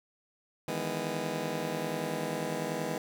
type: chord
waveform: 15% pulse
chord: E major seventh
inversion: third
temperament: just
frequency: 154.51 / 164.81 / 206 / 247.2 Hz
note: D#3 / E3 / G#3 / B3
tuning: -12 / 0 / -14 / +2 cents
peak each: -32 dBFS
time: 0.68-2.98 s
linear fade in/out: 2 ms
effects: none